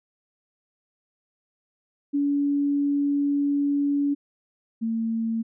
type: tone pair in turn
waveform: sine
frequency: 284.9 / 226.1 Hz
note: C#4 / A3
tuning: +48 / +47 cents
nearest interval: major third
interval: 401 cents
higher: first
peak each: -20 / -23 dBFS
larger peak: first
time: 2.13-4.15 / 4.81-5.43 s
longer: first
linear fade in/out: 20 ms
effects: none